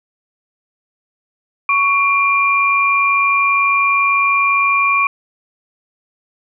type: tone pair together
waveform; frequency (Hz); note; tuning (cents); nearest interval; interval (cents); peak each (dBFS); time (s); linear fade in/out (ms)
sine; 1117.1 / 2385; C#6 / D7; +13 / +26; octave + minor second; 1313; -14; 1.69-5.07; 2
effects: none